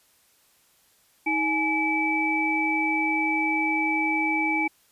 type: tone cluster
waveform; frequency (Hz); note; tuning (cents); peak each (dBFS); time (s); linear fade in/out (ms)
sine; 315.5 / 842 / 2305; D#4 / G#5 / D7; +24 / +24 / -33; -27 / -28 / -24; 1.26-4.68; 10
effects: white hiss -62 dBFS RMS until 4.91 s + resampled to 32000 Hz